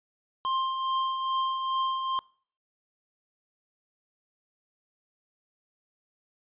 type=tone with tremolo; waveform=square; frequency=1054 Hz; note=C6; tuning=12 cents sharp; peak=-25 dBFS; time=0.45-2.19 s; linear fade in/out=0 ms; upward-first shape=triangle; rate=2.4 Hz; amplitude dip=50%; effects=noise-tail reverb RT60 0.5 s tail -24 dB re dry + resampled to 8000 Hz